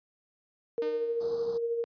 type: tone with tremolo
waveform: sine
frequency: 466.2 Hz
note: A#4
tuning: in tune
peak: -26 dBFS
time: 0.78-1.84 s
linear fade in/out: 0 ms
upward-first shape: sine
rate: 13 Hz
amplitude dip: 40%
type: tone with exponential decay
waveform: sawtooth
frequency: 304.5 Hz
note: D#4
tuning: 37 cents flat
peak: -32 dBFS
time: 0.82-1.42 s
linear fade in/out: 2 ms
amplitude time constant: 130 ms
type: band-stop noise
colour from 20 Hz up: pink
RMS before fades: -44 dBFS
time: 1.2-1.58 s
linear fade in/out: 10 ms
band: 1300 to 4200 Hz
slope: 48 dB/octave
effects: high-pass 150 Hz 12 dB/octave + resampled to 11025 Hz